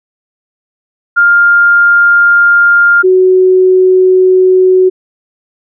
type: tone pair in turn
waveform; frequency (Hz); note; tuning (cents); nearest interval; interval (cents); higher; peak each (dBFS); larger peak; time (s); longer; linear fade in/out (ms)
sine; 1403 / 371.6; F6 / F#4; +8 / +7; octave + major seventh; 2301; first; -3; neither; 1.16-3.03 / 3.03-4.9; neither; 20
effects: none